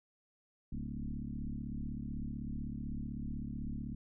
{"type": "tone with frequency modulation", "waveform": "sine", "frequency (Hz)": 127, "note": "B2", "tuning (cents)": 49, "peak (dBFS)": -37, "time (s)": [0.72, 3.95], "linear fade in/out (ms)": 5, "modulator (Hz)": 35.9, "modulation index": 3.7, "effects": []}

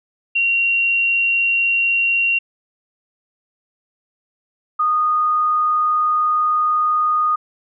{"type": "tone pair in turn", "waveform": "sine", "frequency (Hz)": [2752, 1233], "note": ["F7", "D#6"], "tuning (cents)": [-26, -16], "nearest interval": "octave + major second", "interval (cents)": 1390, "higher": "first", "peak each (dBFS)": -14, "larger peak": "neither", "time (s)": [[0.35, 2.39], [4.79, 7.36]], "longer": "second", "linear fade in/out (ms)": 10, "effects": []}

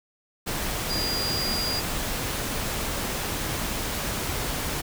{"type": "tone in noise", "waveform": "sine", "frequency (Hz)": 4828, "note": "D8", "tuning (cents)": 47, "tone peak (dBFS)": -27, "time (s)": [0.89, 1.81], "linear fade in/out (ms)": 20, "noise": "pink", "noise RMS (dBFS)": -29, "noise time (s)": [0.46, 4.82], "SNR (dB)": -1, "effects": []}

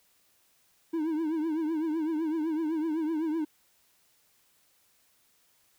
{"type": "tone with vibrato", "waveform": "triangle", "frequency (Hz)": 316.7, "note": "D#4", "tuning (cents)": 31, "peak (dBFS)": -25, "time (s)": [0.93, 3.45], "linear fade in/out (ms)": 10, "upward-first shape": "triangle", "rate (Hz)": 7.9, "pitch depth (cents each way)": 110, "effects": ["white hiss -67 dBFS RMS until 5.78 s"]}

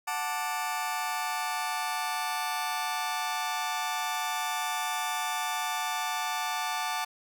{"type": "chord", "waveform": "sawtooth", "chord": "D major", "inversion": "first", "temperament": "just", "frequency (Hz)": [734.2, 881, 1174.7], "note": ["F#5", "A5", "D6"], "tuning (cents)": [-14, 2, 0], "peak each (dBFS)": [-31, -29, -31], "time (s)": [0.07, 7.05], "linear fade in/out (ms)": 10, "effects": []}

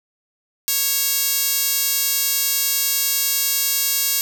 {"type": "tone with band-pass filter", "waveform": "5% pulse", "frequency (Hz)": 550, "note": "C#5", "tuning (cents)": -14, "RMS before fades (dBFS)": -20, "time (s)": [0.68, 4.21], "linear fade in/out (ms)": 0, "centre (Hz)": 12000, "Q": 3.7, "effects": []}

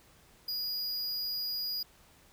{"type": "tone", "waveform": "square", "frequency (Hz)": 4891, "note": "D#8", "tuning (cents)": -31, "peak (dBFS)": -33, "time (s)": [0.48, 1.83], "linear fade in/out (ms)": 5, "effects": ["pink hiss -61 dBFS RMS until 2.32 s"]}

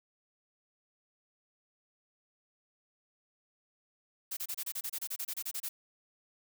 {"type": "noise bursts", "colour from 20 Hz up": "blue", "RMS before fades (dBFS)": -37, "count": 16, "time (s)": [4.31, 5.69], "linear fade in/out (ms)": 10, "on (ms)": 60, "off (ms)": 28, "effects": []}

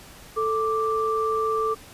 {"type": "tone pair together", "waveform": "sine", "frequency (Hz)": [441.1, 1174.7], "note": ["A4", "D6"], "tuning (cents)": [4, 0], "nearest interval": "octave + perfect fourth", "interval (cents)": 1696, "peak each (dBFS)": -24, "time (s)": [0.36, 1.75], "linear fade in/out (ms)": 20, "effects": ["pink hiss -46 dBFS RMS until 1.93 s", "resampled to 32000 Hz"]}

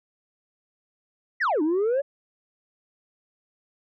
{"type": "exponential two-way sweep", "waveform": "sine", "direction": "down then up", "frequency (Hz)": [2078, 293.7, 578], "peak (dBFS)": -18, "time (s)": [1.4, 2.02], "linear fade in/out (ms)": 20, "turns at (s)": 1.62, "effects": ["tanh soft clip ceiling -19 dBFS"]}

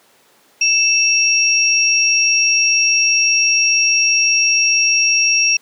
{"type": "tone pair together", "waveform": "sine", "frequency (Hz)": [2647, 5605], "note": ["E7", "F8"], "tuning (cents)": [7, 5], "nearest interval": "octave + minor second", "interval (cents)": 1298, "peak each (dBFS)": -14, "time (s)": [0.61, 5.57], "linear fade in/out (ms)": 5, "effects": ["pink hiss -52 dBFS RMS until 5.61 s", "high-pass 300 Hz 12 dB/octave"]}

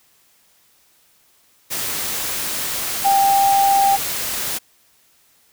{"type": "tone in noise", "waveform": "sine", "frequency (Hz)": 791, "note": "G5", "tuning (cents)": 15, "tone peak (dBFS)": -12, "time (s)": [3.04, 3.97], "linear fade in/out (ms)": 20, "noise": "white", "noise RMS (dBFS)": -24, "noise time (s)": [1.7, 4.59], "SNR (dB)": 9, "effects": ["white hiss -57 dBFS RMS until 5.52 s"]}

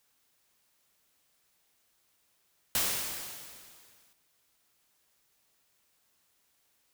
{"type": "noise with exponential decay", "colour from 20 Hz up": "white", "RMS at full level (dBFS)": -27, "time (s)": [2.75, 4.13], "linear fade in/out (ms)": 1, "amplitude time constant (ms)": 300, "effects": ["white hiss -72 dBFS RMS until 6.93 s"]}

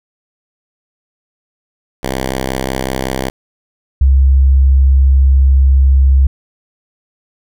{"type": "tone pair in turn", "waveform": ["5% pulse", "sine"], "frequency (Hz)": [65.41, 67.13], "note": ["C2", "C2"], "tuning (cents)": [0, 45], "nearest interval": "unison", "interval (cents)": 45, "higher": "second", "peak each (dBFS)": -5, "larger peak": "neither", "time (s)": [[2.03, 3.3], [4.01, 6.27]], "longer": "second", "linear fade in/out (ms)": 5, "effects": []}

